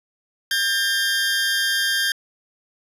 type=tone pair together; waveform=20% pulse; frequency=1600 / 1795.9 Hz; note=G6 / A6; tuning=+35 / +35 cents; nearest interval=major second; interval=200 cents; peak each=-15 / -21 dBFS; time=0.51-2.12 s; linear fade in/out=2 ms; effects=resampled to 32000 Hz